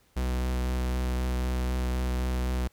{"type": "tone with vibrato", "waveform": "45% pulse", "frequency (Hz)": 62.7, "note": "B1", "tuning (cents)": 27, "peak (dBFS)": -26, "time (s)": [0.16, 2.68], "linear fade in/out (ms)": 10, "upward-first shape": "sine", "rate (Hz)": 3.9, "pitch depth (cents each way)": 11, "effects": ["pink hiss -65 dBFS RMS until 2.72 s"]}